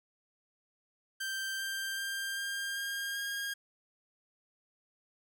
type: tone with pitch steps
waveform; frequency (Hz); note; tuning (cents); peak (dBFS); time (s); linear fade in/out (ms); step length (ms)
sawtooth; 1568 / 1578.9 / 1589.9 / 1600.9 / 1612.1 / 1623.3; G6 / G6 / G6 / G6 / G6 / G#6; 0 / +12 / +24 / +36 / +48 / -40; -31; 1.2-3.54; 10; 390
effects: none